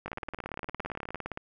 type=two click trains; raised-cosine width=0.5 ms; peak=-20 / -23 dBFS; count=24 / 22; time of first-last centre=0.06-1.374 / 0.08-1.157 s; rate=17.5 / 19.5 Hz; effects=none